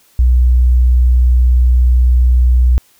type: tone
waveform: sine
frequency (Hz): 61.74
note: B1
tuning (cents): 0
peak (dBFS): -6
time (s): 0.19-2.78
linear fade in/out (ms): 0
effects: white hiss -51 dBFS RMS until 2.99 s